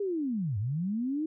sine linear two-way sweep, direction down then up, 415.3 to 95.1 to 321 Hz, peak -28 dBFS, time 0-1.26 s, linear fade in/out 5 ms, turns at 0.58 s, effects none

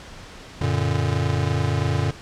square chord, Gb augmented, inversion none, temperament just, 92.5 / 115.62 / 144.53 Hz, Gb2 / Bb2 / D3, 0 / -14 / -27 cents, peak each -25 dBFS, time 0.61-2.11 s, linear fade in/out 5 ms, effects pink hiss -41 dBFS RMS until 2.21 s + low-pass 6000 Hz 12 dB/octave

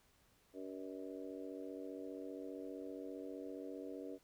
harmonic tone with a mistuned harmonic, 95.1 Hz, F#2, 48 cents sharp, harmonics 3 / 4 / 5 / 6 / 7, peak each -48 / -51 / -50 / -57 / -55 dBFS, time 0.53-4.19 s, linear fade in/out 50 ms, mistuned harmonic 7, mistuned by -71 cents, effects pink hiss -72 dBFS RMS until 4.23 s

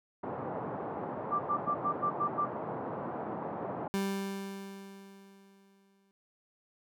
white band-pass noise, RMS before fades -38 dBFS, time 0.23-3.88 s, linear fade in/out 5 ms, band 120 to 960 Hz, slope 24 dB/octave
sine tone bursts, 1178 Hz, D6, 5 cents sharp, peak -27 dBFS, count 7, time 1.31-2.46 s, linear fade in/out 20 ms, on 88 ms, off 89 ms
30% pulse tone with exponential decay, 196.1 Hz, G3, 1 cent sharp, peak -26 dBFS, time 3.94-6.11 s, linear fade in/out 0 ms, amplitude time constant 470 ms
effects none

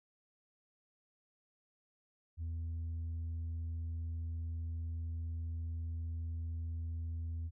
sine tone, 82.41 Hz, E2, in tune, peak -34 dBFS, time 2.37-7.51 s, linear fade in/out 50 ms, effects tanh soft clip ceiling -36 dBFS

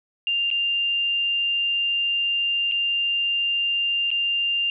sine tone with dropouts, 2794 Hz, F7, in tune, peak -20 dBFS, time 0.27-4.7 s, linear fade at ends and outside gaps 1 ms, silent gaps 0.503-0.512 / 2.714-2.72 / 4.105-4.114 s, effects none

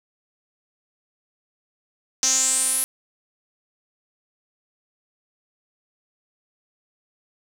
sawtooth tone with band-pass filter sweep, 261.6 Hz, C4, in tune, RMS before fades -21 dBFS, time 2.23-2.84 s, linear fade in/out 0 ms, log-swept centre 6000 to 11000 Hz, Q 7.5, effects 7-bit

